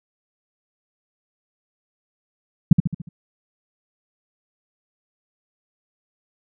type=tone with echo; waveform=sine; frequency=165.4 Hz; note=E3; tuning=6 cents sharp; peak=-3 dBFS; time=2.71-2.73 s; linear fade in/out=5 ms; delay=72 ms; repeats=5; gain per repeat=-6 dB; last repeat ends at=3.09 s; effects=none